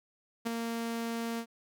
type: tone with ADSR envelope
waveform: sawtooth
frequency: 230.8 Hz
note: A#3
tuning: 17 cents flat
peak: -24 dBFS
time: 0.45-1.46 s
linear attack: 20 ms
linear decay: 7 ms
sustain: -5 dB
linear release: 73 ms
effects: none